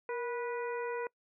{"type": "harmonic tone with a mistuned harmonic", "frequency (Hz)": 490, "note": "B4", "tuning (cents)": -14, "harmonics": [1, 2, 3, 4, 5], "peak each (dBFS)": [-35, -41, -45, -47, -49], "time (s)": [0.09, 1.07], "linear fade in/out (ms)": 2, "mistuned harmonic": 1, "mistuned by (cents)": -62, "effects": ["noise-tail reverb RT60 0.1 s tail -25 dB re dry"]}